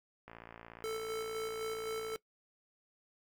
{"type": "click train", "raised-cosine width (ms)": 0.5, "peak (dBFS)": -34, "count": 108, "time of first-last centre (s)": [0.28, 2.154], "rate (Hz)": 57.1}
{"type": "tone with tremolo", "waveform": "square", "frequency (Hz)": 442.1, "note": "A4", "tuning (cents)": 8, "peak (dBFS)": -36, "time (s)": [0.84, 2.16], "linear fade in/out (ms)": 0, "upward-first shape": "square", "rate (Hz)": 3.9, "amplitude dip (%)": 25}
{"effects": ["noise-tail reverb RT60 0.1 s tail -20 dB re dry"]}